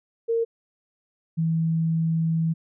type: tone pair in turn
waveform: sine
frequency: 459.5 / 162.89 Hz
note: A#4 / E3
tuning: -25 / -20 cents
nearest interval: octave + tritone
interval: 1795 cents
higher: first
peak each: -20 dBFS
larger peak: neither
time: 0.28-0.45 / 1.37-2.54 s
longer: second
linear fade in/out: 20 ms
effects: none